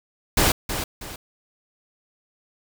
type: noise with echo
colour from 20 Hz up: pink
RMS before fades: -18 dBFS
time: 0.37-0.52 s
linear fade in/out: 5 ms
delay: 320 ms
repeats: 2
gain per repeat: -9 dB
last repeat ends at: 1.16 s
effects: none